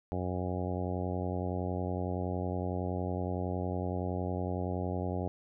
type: harmonic tone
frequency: 90.8 Hz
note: F#2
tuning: 32 cents flat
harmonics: 1 / 2 / 3 / 4 / 5 / 6 / 7 / 8 / 9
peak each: -35 / -38 / -40 / -41 / -42 / -43 / -43 / -44 / -45 dBFS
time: 0.12-5.28 s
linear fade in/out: 0 ms
effects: none